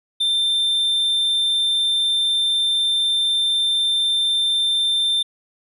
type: tone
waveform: triangle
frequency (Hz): 3576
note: A7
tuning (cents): +27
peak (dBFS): -15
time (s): 0.2-5.23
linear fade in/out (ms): 10
effects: resampled to 32000 Hz